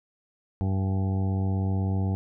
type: harmonic tone with a mistuned harmonic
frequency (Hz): 96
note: G2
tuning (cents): -36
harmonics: 1 / 2 / 3 / 4 / 5 / 7 / 8 / 9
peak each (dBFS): -24 / -30 / -37 / -41 / -43 / -44 / -44 / -46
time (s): 0.61-2.15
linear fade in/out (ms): 0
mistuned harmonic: 9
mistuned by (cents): -33
effects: none